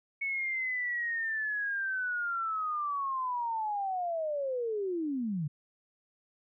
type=linear sweep; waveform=sine; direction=down; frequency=2217 to 138.59 Hz; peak=-30 dBFS; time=0.21-5.48 s; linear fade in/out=10 ms; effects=none